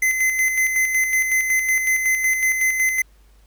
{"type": "tone with tremolo", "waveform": "square", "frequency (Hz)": 2050, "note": "C7", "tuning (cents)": -36, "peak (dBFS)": -16, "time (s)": [0.02, 3.02], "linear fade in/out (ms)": 5, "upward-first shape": "square", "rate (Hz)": 5.4, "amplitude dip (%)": 45, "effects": ["added 50 Hz sine -49 dBFS peak until 3.46 s", "pink hiss -60 dBFS RMS until 3.46 s"]}